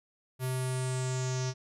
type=tone with low-pass filter sweep; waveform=square; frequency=128.8 Hz; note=C3; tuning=27 cents flat; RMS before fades=-32 dBFS; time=0.39-1.54 s; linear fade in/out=50 ms; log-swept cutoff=12000 to 5700 Hz; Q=5.4; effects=none